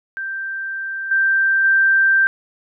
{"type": "tone with level steps", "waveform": "sine", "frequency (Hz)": 1570, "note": "G6", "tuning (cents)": 2, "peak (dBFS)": [-23, -13, -11], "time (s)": [0.17, 2.27], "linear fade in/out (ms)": 0, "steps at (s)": [1.11, 1.64], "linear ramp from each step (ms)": 5, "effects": []}